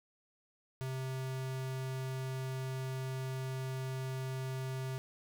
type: tone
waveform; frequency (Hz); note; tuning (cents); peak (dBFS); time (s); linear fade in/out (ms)
square; 131.2; C3; +5; -37; 0.81-4.98; 0
effects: none